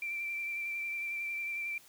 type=tone with vibrato; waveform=sine; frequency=2349 Hz; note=D7; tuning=in tune; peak=-34 dBFS; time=0.02-1.78 s; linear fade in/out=2 ms; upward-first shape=sine; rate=11 Hz; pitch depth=19 cents each way; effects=white hiss -59 dBFS RMS until 1.88 s